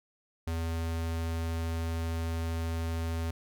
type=tone; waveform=square; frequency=82.41 Hz; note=E2; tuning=in tune; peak=-31 dBFS; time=0.47-3.31 s; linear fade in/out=5 ms; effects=none